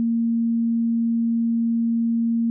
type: tone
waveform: sine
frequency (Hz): 230.8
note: A#3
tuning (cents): -17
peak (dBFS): -18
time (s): 0-2.5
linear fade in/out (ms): 0
effects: none